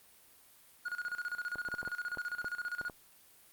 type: tone with tremolo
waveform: triangle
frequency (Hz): 1442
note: F#6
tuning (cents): -45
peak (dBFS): -32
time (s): 0.85-2.9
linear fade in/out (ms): 10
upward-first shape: square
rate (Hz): 15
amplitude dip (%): 80
type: clicks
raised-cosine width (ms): 1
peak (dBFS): -29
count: 9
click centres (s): 1.557 / 1.687 / 1.741 / 1.83 / 1.876 / 2.173 / 2.445 / 2.813 / 2.898
effects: white hiss -61 dBFS RMS until 3.52 s + Opus 32 kbps